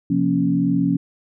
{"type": "tone cluster", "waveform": "sine", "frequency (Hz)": [131, 174.2, 236, 278.1], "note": ["C3", "F3", "A#3", "C#4"], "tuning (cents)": [2, -4, 22, 6], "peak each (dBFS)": [-27, -20, -24, -19], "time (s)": [0.1, 0.97], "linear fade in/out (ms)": 5, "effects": []}